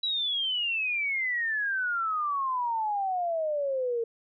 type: exponential sweep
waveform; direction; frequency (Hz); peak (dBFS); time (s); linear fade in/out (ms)
sine; down; 3936 to 454.4; -26; 0.03-4.04; 5
effects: none